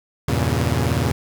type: chord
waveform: sawtooth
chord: E diminished seventh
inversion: none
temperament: equal with one note detuned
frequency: 82.41 / 98 / 118.37 / 138.59 Hz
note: E2 / G2 / Bb2 / Db3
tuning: 0 / 0 / +27 / 0 cents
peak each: -19 / -22 / -18 / -20 dBFS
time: 0.28-1.12 s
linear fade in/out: 5 ms
effects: 7-bit